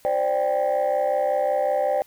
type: chord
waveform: sine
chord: C suspended second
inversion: none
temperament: just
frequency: 523.3 / 588.7 / 784.9 Hz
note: C5 / D5 / G5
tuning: 0 / +4 / +2 cents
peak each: -23 / -21 / -23 dBFS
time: 0.05-2.02 s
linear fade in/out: 0 ms
effects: tanh soft clip ceiling -15 dBFS + white hiss -55 dBFS RMS until 2.06 s